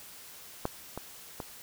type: clicks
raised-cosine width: 1 ms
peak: -15 / -22 / -22 dBFS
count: 3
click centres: 0.654 / 0.976 / 1.402 s
effects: white hiss -49 dBFS RMS until 1.62 s